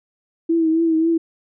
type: tone with vibrato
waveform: sine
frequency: 325.7 Hz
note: E4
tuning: 21 cents flat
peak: -14 dBFS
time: 0.49-1.18 s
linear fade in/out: 10 ms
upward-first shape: triangle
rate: 3.7 Hz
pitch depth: 51 cents each way
effects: none